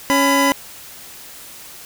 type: tone pair together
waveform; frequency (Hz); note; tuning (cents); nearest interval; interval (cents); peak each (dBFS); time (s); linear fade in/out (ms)
25% pulse; 277.2 / 1000.5; C#4 / B5; 0 / +22; octave + minor seventh; 2222; -12; 0.1-0.52; 0
effects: white hiss -38 dBFS RMS until 1.85 s